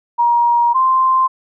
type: tone pair in turn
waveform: sine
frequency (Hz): 948 / 1044.3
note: A#5 / C6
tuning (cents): +29 / -4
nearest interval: major second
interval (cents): 167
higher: second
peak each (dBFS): -10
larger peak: neither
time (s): 0.18-0.74 / 0.74-1.28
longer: first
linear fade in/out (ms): 20
effects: none